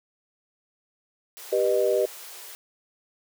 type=high-pass noise; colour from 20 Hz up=white; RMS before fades=-42 dBFS; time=1.37-2.55 s; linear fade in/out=0 ms; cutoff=350 Hz; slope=96 dB/octave
type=chord; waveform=sine; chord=G augmented; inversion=none; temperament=just; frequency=392 / 490 / 612.5 Hz; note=G4 / B4 / D#5; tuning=0 / -14 / -27 cents; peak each=-24 dBFS; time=1.52-2.06 s; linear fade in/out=10 ms
effects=none